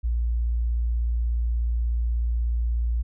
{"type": "tone", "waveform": "sine", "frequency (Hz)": 58.27, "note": "A#1", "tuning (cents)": 0, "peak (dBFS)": -21, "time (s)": [0.03, 3.03], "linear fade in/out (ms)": 20, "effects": []}